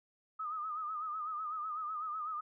sine tone with vibrato, 1246 Hz, D#6, 2 cents sharp, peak -36 dBFS, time 0.39-2.41 s, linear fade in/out 10 ms, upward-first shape sine, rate 8 Hz, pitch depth 75 cents each way, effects none

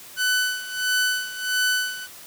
sawtooth tone with tremolo, 1500 Hz, F#6, 23 cents sharp, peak -15 dBFS, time 0.16-2.08 s, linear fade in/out 50 ms, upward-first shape sine, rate 1.5 Hz, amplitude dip 80%, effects white hiss -43 dBFS RMS until 2.26 s + high-pass 60 Hz 12 dB/octave

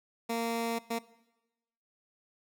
15% pulse tone bursts at uneven times, 230.9 Hz, A#3, 16 cents flat, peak -24 dBFS, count 2, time 0.29-0.79 / 0.9-0.99 s, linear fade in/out 10 ms, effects noise-tail reverb RT60 1.0 s tail -20 dB re dry

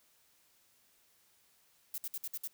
violet noise bursts, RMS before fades -39 dBFS, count 6, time 1.94-2.475 s, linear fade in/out 2 ms, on 40 ms, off 59 ms, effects white hiss -69 dBFS RMS until 2.53 s

